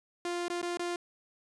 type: tone with dropouts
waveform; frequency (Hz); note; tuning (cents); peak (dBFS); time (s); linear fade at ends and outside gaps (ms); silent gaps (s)
sawtooth; 349.2; F4; 0; -28; 0.25-0.96; 2; 0.482-0.5 / 0.616-0.628 / 0.772-0.794
effects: resampled to 22050 Hz